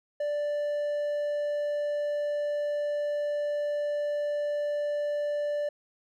triangle tone, 587 Hz, D5, 1 cent flat, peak -25 dBFS, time 0.2-5.69 s, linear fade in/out 5 ms, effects none

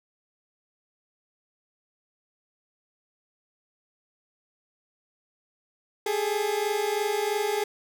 30% pulse tone pair together, 405.9 / 428.9 Hz, G#4 / A4, -40 / -44 cents, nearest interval minor second, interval 96 cents, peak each -25 dBFS, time 6.06-7.64 s, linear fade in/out 5 ms, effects none

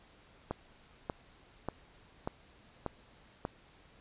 click train, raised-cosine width 1 ms, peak -20 dBFS, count 6, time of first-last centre 0.51-3.451 s, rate 1.7 Hz, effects pink hiss -61 dBFS RMS until 4 s + resampled to 8000 Hz

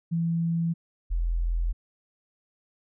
sine tone pair in turn, 167 / 42.28 Hz, E3 / E1, +23 / +45 cents, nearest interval 2 octaves, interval 2378 cents, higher first, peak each -23 dBFS, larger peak neither, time 0.11-0.74 / 1.1-1.73 s, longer neither, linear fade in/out 20 ms, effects none

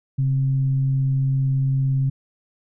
sine tone with frequency modulation, 134.8 Hz, C#3, 48 cents flat, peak -17 dBFS, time 0.18-2.1 s, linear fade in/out 10 ms, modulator 126 Hz, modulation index 0.21, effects none

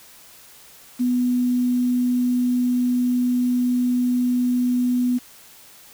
sine tone with quantisation, 247.3 Hz, B3, 3 cents sharp, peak -17 dBFS, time 0.99-5.19 s, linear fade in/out 20 ms, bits 7, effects white hiss -47 dBFS RMS until 5.93 s

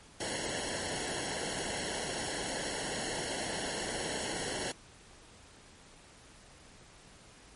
pink noise with comb filter, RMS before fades -36 dBFS, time 0.2-4.72 s, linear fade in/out 5 ms, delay 0.82 ms, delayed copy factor -0.85, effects pink hiss -56 dBFS RMS until 7.55 s + MP3 48 kbps

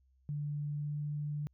sine tone with pitch glide, 146.83 to 147.77 Hz, D3 to D3, 0 to +11 cents, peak -34 dBFS, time 0.29-1.47 s, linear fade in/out 0 ms, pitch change +11 cents, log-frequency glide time 0.75-0.96 s, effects added 65 Hz sine -66 dBFS peak until 1.53 s

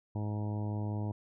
harmonic tone, 105.2 Hz, G#2, 23 cents sharp, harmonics 1 / 2 / 3 / 4 / 5 / 6 / 7 / 8 / 9, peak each -33 / -40 / -43 / -49 / -51 / -50 / -52 / -51 / -52 dBFS, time 0.15-1.12 s, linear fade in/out 5 ms, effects none

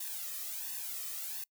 blue noise with flanger, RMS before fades -40 dBFS, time 0-1.44 s, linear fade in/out 5 ms, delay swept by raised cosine 1.1 to 1.64 ms, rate 1.4 Hz, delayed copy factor +0.85, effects noise-tail reverb RT60 0.1 s tail -26 dB re dry

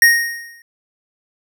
square tone with exponential decay, 1864 Hz, A#6, 1 cent flat, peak -5 dBFS, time 0.02-0.62 s, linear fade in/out 2 ms, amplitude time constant 130 ms, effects none

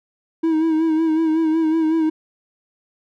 triangle tone with vibrato, 319.9 Hz, D#4, 48 cents sharp, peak -13 dBFS, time 0.43-2.1 s, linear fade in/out 10 ms, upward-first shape sine, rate 5.4 Hz, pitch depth 45 cents each way, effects none

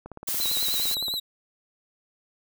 click train, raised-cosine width 1 ms, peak -25 dBFS, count 20, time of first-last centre 0.06-1.14 s, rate 17.6 Hz
blue noise, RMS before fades -28 dBFS, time 0.27-0.95 s, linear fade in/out 10 ms
45% pulse tone with vibrato, 3951 Hz, B7, in tune, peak -26 dBFS, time 0.4-1.2 s, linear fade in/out 10 ms, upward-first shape sine, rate 9.8 Hz, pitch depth 60 cents each way
effects none

